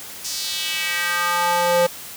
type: tone with high-pass filter sweep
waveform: square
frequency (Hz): 174.61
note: F3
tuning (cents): 0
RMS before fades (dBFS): -21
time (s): 0.24-1.87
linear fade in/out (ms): 10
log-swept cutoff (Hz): 5800 to 480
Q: 2.3
effects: white hiss -36 dBFS RMS until 2.16 s + high-pass 60 Hz 12 dB/octave